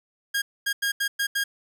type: tone bursts at uneven times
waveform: sawtooth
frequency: 1627 Hz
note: G#6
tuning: 36 cents flat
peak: -19 dBFS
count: 6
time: 0.34-0.42 / 0.66-0.73 / 0.82-0.92 / 1-1.08 / 1.19-1.27 / 1.35-1.44 s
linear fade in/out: 10 ms
effects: none